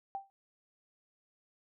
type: tone with exponential decay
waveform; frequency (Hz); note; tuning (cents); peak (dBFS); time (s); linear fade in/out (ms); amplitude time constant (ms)
sine; 784; G5; 0; -32; 0.15-0.3; 0; 32
effects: none